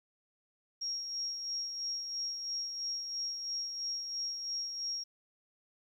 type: tone with tremolo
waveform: sine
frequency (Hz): 5588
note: F8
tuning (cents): 0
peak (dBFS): -33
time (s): 0.81-5.04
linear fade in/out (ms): 10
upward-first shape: sine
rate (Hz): 3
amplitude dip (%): 45
effects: 11-bit